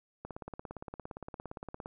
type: click train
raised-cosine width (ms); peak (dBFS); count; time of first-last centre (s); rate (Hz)
1; -27; 29; 0.25-1.859; 17.4
effects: none